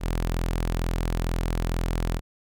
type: tone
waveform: sawtooth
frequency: 42.19 Hz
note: E1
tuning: 41 cents sharp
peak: -20 dBFS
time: 0-2.21 s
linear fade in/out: 50 ms
effects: none